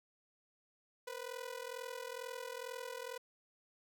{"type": "ring-modulated tone", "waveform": "sawtooth", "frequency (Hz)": 493.9, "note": "B4", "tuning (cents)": 0, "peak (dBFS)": -36, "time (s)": [1.07, 3.18], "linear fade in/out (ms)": 2, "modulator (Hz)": 21.1, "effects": []}